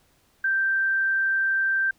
sine tone, 1568 Hz, G6, in tune, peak -20 dBFS, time 0.44-1.91 s, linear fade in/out 5 ms, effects pink hiss -63 dBFS RMS until 1.98 s

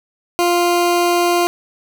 20% pulse tone, 349.2 Hz, F4, in tune, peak -8 dBFS, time 0.39-1.47 s, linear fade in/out 0 ms, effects none

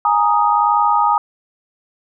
sine chord, Ab suspended second, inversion none, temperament equal, 830.6 / 932.3 / 1244.5 Hz, Ab5 / Bb5 / Eb6, 0 / 0 / 0 cents, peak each -16 dBFS, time 0.05-1.18 s, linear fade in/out 2 ms, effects none

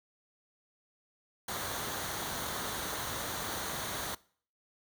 pink noise with comb filter, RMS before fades -37 dBFS, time 1.48-4.15 s, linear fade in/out 5 ms, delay 0.39 ms, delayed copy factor -0.5, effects noise-tail reverb RT60 0.5 s tail -22 dB re dry + high-pass 60 Hz 12 dB/octave

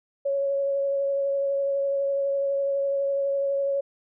sine tone with vibrato, 555 Hz, C#5, 2 cents sharp, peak -22 dBFS, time 0.25-3.81 s, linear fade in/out 10 ms, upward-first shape sine, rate 12 Hz, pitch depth 12 cents each way, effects none

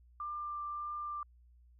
sine tone with vibrato, 1188 Hz, D6, 20 cents sharp, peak -37 dBFS, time 0.2-1.23 s, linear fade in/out 2 ms, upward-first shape triangle, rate 1.7 Hz, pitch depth 11 cents each way, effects added 60 Hz sine -59 dBFS peak until 1.79 s

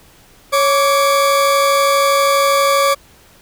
40% pulse tone pair together, 554.4 / 1161.2 Hz, C#5 / D6, 0 / -20 cents, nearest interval octave + minor second, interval 1280 cents, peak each -13 dBFS, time 0.52-2.95 s, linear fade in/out 20 ms, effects pink hiss -47 dBFS RMS until 3.41 s

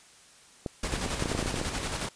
clicks, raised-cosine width 2 ms, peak -17 dBFS, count 12, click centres 0.662 / 0.939 / 1.062 / 1.224 / 1.258 / 1.317 / 1.35 / 1.391 / 1.427 / 1.46 / 1.542 / 1.614 s
pink noise with tremolo, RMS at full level -31 dBFS, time 0.83-2.09 s, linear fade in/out 5 ms, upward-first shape square, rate 11 Hz, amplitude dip 40%
effects white hiss -55 dBFS RMS until 2.15 s + resampled to 22050 Hz

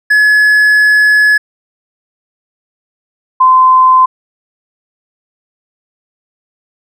triangle / sine tone pair in turn, 1700 / 1031.1 Hz, G#6 / C6, +40 / -26 cents, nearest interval major sixth, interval 866 cents, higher first, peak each -3 dBFS, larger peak neither, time 0.1-1.38 / 3.4-4.06 s, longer first, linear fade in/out 10 ms, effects none

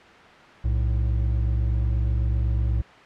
triangle tone pair together, 61.88 / 110 Hz, B1 / A2, +4 / 0 cents, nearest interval minor seventh, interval 996 cents, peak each -19 / -24 dBFS, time 0.64-2.82 s, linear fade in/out 10 ms, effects white hiss -46 dBFS RMS until 3.05 s + low-pass 2000 Hz 12 dB/octave

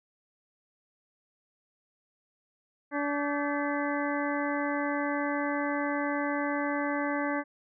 harmonic tone with a mistuned harmonic, 288.4 Hz, D4, 31 cents flat, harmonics 1 / 2 / 3 / 4 / 5 / 6 / 7, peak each -31 / -34 / -36 / -37 / -38 / -39 / -39 dBFS, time 2.91-7.44 s, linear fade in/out 50 ms, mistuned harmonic 5, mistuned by +120 cents, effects none

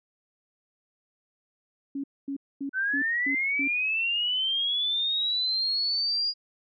sine tone bursts, 277.2 Hz, C#4, in tune, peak -29 dBFS, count 6, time 1.95-3.678 s, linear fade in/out 5 ms, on 88 ms, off 240 ms
sine linear sweep, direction up, 1500 to 4868 Hz, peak -24 dBFS, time 2.73-6.34 s, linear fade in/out 50 ms
effects none

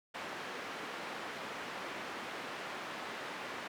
white band-pass noise, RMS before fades -43 dBFS, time 0.14-3.68 s, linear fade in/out 10 ms, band 210 to 1900 Hz, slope 12 dB/octave, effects none

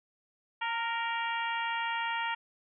harmonic tone with a mistuned harmonic, 466.2 Hz, A#4, in tune, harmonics 2 / 3 / 4 / 5 / 6 / 7, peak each -33 / -38 / -37 / -40 / -40 / -45 dBFS, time 0.61-2.35 s, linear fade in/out 10 ms, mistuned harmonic 2, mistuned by -24 cents, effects none

